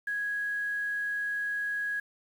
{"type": "tone with quantisation", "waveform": "sine", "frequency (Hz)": 1661.2, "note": "G#6", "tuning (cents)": 0, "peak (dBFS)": -29, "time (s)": [0.07, 2], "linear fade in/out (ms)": 5, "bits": 9, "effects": []}